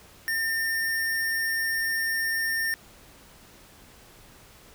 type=tone with sample-and-hold; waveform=sine; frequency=1806 Hz; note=A6; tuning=45 cents sharp; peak=-24 dBFS; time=0.28-2.74 s; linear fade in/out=0 ms; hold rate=7350 Hz; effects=pink hiss -52 dBFS RMS until 4.74 s